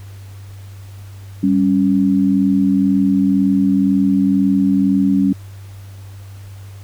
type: tone pair together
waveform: sine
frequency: 195.2 / 277.2 Hz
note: G3 / C#4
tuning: -7 / 0 cents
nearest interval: tritone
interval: 607 cents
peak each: -14 dBFS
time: 1.43-5.33 s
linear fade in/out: 5 ms
effects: added 98 Hz sine -32 dBFS peak until 6.83 s + pink hiss -47 dBFS RMS until 6.83 s